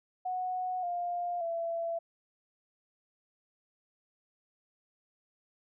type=tone with pitch steps; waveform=sine; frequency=736 / 702.8 / 671 Hz; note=F#5 / F5 / E5; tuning=-9 / +11 / +31 cents; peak=-31 dBFS; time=0.25-1.99 s; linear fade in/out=10 ms; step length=580 ms; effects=none